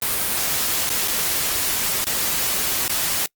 white noise with dropouts, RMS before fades -22 dBFS, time 0.02-3.26 s, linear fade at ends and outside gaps 1 ms, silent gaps 0.893-0.901 / 1.077-1.081 / 2.043-2.068 / 2.88-2.895 s, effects noise-tail reverb RT60 0.1 s tail -26 dB re dry + Opus 32 kbps

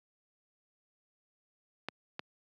clicks, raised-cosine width 0.3 ms, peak -19 / -21 dBFS, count 2, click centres 1.886 / 2.194 s, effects high-pass 150 Hz 12 dB/octave

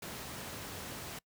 pink noise, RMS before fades -43 dBFS, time 0.02-1.19 s, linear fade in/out 5 ms, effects noise-tail reverb RT60 0.1 s tail -24 dB re dry + high-pass 80 Hz 12 dB/octave

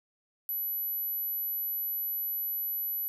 sine tone, 11900 Hz, F#9, 9 cents sharp, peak -30 dBFS, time 0.49-3.08 s, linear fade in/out 0 ms, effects none

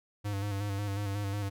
square tone with vibrato, 100.8 Hz, G2, 49 cents sharp, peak -32 dBFS, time 0.24-1.5 s, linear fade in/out 20 ms, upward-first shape square, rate 5.5 Hz, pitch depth 37 cents each way, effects none

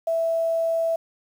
sine tone with quantisation, 659.3 Hz, E5, in tune, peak -20 dBFS, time 0.07-0.96 s, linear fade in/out 5 ms, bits 8, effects none

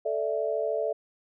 sine chord, A suspended fourth, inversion none, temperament just, 440 / 586.7 / 660 Hz, A4 / D5 / E5, 0 / -2 / +2 cents, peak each -30 dBFS, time 0.05-0.93 s, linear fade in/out 10 ms, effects none

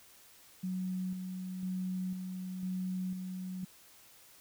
sine tone with tremolo, 185 Hz, F#3, in tune, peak -33 dBFS, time 0.63-3.65 s, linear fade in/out 10 ms, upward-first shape square, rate 1 Hz, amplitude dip 40%, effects white hiss -59 dBFS RMS until 4.4 s

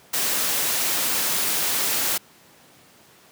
white noise, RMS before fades -23 dBFS, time 0.13-2.18 s, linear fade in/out 10 ms, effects pink hiss -52 dBFS RMS until 3.31 s + high-pass 150 Hz 12 dB/octave

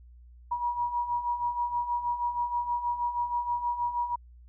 sine beating tone pair, 957 / 963.3 Hz, A#5 / B5, +45 / -43 cents, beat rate 6.3 Hz, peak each -34 / -28 dBFS, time 0.51-4.16 s, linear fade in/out 10 ms, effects added 60 Hz sine -49 dBFS peak until 4.48 s

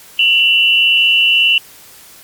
sine tone pair together, 2721 / 2943 Hz, F7 / F#7, -46 / -10 cents, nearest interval minor second, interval 136 cents, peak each -11 dBFS, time 0.19-1.58 s, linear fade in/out 2 ms, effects white hiss -40 dBFS RMS until 2.23 s + Opus 48 kbps

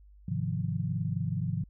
sine chord, F minor seventh, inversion first, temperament equal, 103.83 / 130.81 / 155.56 / 174.61 Hz, Ab2 / C3 / Eb3 / F3, 0 / 0 / 0 / 0 cents, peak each -34 dBFS, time 0.28-1.64 s, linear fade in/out 5 ms, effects added 50 Hz sine -52 dBFS peak until 1.69 s

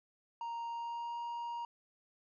triangle tone with pitch glide, 932.3 to 942.6 Hz, A#5 to A#5, 0 to +19 cents, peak -36 dBFS, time 0.41-1.65 s, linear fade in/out 2 ms, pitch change +19 cents, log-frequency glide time 0.68-1.18 s, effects resampled to 16000 Hz

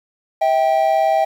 triangle tone pair together, 646.1 / 784 Hz, E5 / G5, -35 / 0 cents, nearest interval minor third, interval 335 cents, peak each -14 dBFS, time 0.41-1.25 s, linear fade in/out 10 ms, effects 8-bit

